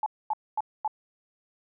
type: tone bursts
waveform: sine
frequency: 860 Hz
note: A5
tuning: 40 cents flat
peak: -24 dBFS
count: 4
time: 0.03-0.878 s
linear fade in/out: 2 ms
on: 32 ms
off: 240 ms
effects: none